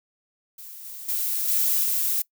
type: noise with level steps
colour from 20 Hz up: violet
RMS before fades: -41 / -38 / -26 / -22 / -24 dBFS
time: 0.58-2.22 s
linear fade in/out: 5 ms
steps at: 0.84 / 1.08 / 1.48 / 1.83 s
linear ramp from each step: 10 ms
effects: noise-tail reverb RT60 0.1 s tail -22 dB re dry